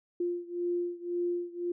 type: beating tone pair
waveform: sine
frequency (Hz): 349.2 / 351.1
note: F4 / F4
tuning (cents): 0 / +9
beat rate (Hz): 1.9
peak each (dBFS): -32 / -34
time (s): 0.2-1.72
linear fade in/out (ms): 5
effects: none